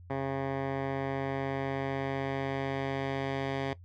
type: tone with low-pass filter sweep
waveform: 10% pulse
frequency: 135.9 Hz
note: C#3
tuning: 34 cents flat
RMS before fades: -33 dBFS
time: 0.1-3.73 s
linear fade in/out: 2 ms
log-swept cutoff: 1500 to 3100 Hz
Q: 1
effects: noise-tail reverb RT60 0.1 s tail -18 dB re dry + added 88 Hz sine -48 dBFS peak until 3.84 s